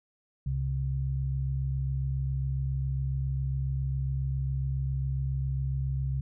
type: tone pair together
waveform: sine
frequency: 67.3 / 134.6 Hz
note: C2 / C3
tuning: +49 / +49 cents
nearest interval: octave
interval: 1200 cents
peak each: -31 / -29 dBFS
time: 0.46-6.21 s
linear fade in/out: 5 ms
effects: none